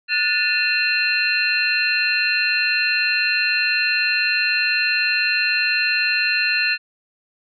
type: tone cluster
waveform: sine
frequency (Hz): 1457 / 1763 / 2514 / 2713 / 4155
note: F#6 / A6 / D#7 / E7 / C8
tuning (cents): -27 / +3 / +17 / +49 / -13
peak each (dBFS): -25 / -23 / -26 / -21 / -23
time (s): 0.08-6.78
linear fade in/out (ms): 50
effects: none